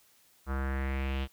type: tone with low-pass filter sweep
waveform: square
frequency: 67.2 Hz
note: C2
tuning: 47 cents sharp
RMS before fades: -32 dBFS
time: 0.46-1.28 s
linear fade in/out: 50 ms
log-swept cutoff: 1300 to 3200 Hz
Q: 3.5
effects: white hiss -64 dBFS RMS until 1.32 s